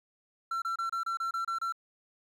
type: tone bursts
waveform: triangle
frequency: 1352 Hz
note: E6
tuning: 43 cents sharp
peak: -28 dBFS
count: 9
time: 0.51-1.724 s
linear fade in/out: 5 ms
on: 110 ms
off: 28 ms
effects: 11-bit

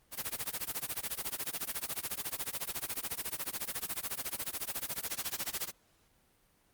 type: noise with tremolo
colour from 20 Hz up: white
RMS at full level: -34 dBFS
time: 0.11-5.72 s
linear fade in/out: 50 ms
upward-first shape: sine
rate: 14 Hz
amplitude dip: 95%
effects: pink hiss -69 dBFS RMS until 6.73 s + Opus 32 kbps

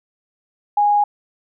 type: tone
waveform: sine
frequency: 825 Hz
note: G#5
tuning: 12 cents flat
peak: -12 dBFS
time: 0.77-1.04 s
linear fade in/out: 5 ms
effects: none

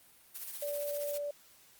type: noise with tremolo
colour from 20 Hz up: blue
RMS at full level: -40 dBFS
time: 0.34-1.19 s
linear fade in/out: 20 ms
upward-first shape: sine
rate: 15 Hz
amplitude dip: 55%
type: tone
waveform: sine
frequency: 580 Hz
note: D5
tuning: 22 cents flat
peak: -34 dBFS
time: 0.62-1.31 s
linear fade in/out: 5 ms
effects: white hiss -61 dBFS RMS until 1.79 s + Opus 32 kbps

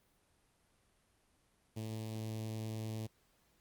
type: tone with notch filter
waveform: sawtooth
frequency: 110 Hz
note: A2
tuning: in tune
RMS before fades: -41 dBFS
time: 1.76-3.07 s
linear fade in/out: 10 ms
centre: 1400 Hz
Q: 0.61
effects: pink hiss -73 dBFS RMS until 3.6 s + Opus 32 kbps

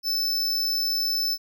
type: tone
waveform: square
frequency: 5274 Hz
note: E8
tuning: in tune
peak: -23 dBFS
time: 0.03-1.38 s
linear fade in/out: 50 ms
effects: none

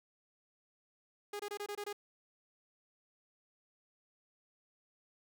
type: tone bursts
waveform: sawtooth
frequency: 410.8 Hz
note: G#4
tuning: 19 cents flat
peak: -35 dBFS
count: 7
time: 1.33-1.929 s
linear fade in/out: 5 ms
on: 65 ms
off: 24 ms
effects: none

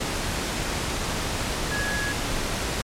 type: tone in noise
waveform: sine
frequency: 1676 Hz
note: G#6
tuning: 15 cents sharp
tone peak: -27 dBFS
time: 1.71-2.13 s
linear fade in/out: 10 ms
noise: pink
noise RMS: -27 dBFS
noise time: 0-2.82 s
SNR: -3 dB
effects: low-pass 9000 Hz 12 dB/octave + MP3 96 kbps

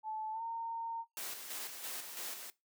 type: tone with pitch glide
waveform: sine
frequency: 870 to 917 Hz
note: A5 to A#5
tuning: -20 to -29 cents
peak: -37 dBFS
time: 0.03-1.05 s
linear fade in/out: 50 ms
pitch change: +91 cents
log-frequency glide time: 0.32-0.42 s
type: noise with tremolo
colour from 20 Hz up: white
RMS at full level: -42 dBFS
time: 1.17-2.5 s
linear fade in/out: 0 ms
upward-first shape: square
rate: 3 Hz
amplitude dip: 45%
effects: noise-tail reverb RT60 0.2 s tail -19 dB re dry + high-pass 300 Hz 12 dB/octave

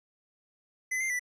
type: tone with pitch steps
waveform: square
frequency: 2023 / 2092 / 1976 Hz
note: B6 / C7 / B6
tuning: +41 / -1 / 0 cents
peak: -29 dBFS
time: 0.91-1.195 s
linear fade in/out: 10 ms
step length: 95 ms
effects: low-pass 12000 Hz 12 dB/octave

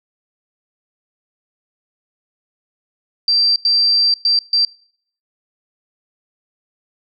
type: tone bursts at uneven times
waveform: sine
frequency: 4699 Hz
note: D8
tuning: in tune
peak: -11 dBFS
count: 4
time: 3.28-3.56 / 3.65-4.14 / 4.25-4.39 / 4.53-4.65 s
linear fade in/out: 2 ms
effects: noise-tail reverb RT60 0.6 s tail -24 dB re dry

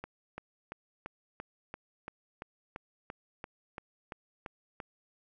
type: click train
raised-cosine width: 0.5 ms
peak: -25 dBFS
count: 15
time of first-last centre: 0.04-4.802 s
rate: 2.94 Hz
effects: none

